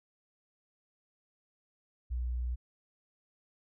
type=tone; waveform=sine; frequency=61 Hz; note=B1; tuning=21 cents flat; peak=-31 dBFS; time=2.1-2.56 s; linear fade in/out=20 ms; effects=none